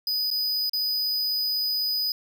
square tone with dropouts, 4978 Hz, D#8, in tune, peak -24 dBFS, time 0.07-2.12 s, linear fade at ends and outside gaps 2 ms, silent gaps 0.304-0.312 / 0.696-0.733 s, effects none

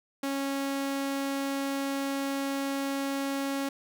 sawtooth tone, 275.4 Hz, C#4, 11 cents flat, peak -25 dBFS, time 0.23-3.69 s, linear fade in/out 5 ms, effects none

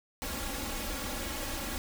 pink noise with comb filter, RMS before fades -36 dBFS, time 0.22-1.78 s, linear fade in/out 0 ms, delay 3.6 ms, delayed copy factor +0.75, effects none

